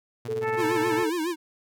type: tone with tremolo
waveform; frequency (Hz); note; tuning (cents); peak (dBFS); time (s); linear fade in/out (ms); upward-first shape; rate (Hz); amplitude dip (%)
sawtooth; 120; B2; -49; -29; 0.25-1.03; 0; sine; 18; 80
type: tone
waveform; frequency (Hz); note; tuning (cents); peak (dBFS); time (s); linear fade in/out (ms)
sine; 440; A4; 0; -26; 0.28-1.1; 10
type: harmonic tone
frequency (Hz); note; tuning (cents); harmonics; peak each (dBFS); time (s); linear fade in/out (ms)
440; A4; 0; 2 / 3 / 4 / 5 / 6; -30 / -35 / -34 / -37 / -46; 0.41-1.08; 50
type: tone with vibrato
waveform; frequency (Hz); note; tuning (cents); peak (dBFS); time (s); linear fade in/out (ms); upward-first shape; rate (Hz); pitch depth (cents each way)
square; 332.6; E4; +16; -26; 0.56-1.36; 50; sine; 7.2; 130
effects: none